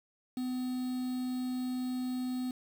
triangle tone with quantisation, 253 Hz, B3, 42 cents sharp, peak -30 dBFS, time 0.37-2.51 s, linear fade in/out 2 ms, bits 8, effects none

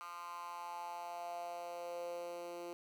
10% pulse tone with high-pass filter sweep, 173.4 Hz, F3, 12 cents flat, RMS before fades -45 dBFS, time 0.01-2.73 s, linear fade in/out 0 ms, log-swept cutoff 1200 to 390 Hz, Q 5.2, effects none

